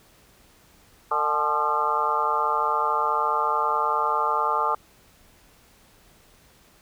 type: harmonic tone with a mistuned harmonic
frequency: 150.8 Hz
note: D3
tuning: 46 cents sharp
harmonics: 3 / 4 / 5 / 6 / 7 / 8 / 9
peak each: -32 / -33 / -33 / -26 / -29 / -24 / -32 dBFS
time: 1.11-4.75 s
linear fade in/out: 5 ms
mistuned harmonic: 6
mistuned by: -72 cents
effects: pink hiss -56 dBFS RMS until 6.81 s